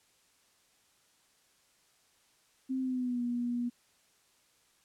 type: tone with pitch glide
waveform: sine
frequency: 261.6 to 241.3 Hz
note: C4 to B3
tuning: 0 to -40 cents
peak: -30 dBFS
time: 2.69-3.7 s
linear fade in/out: 20 ms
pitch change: -140 cents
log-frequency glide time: 2.8-3.22 s
effects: white hiss -68 dBFS RMS until 4.84 s + low-pass 10000 Hz 12 dB/octave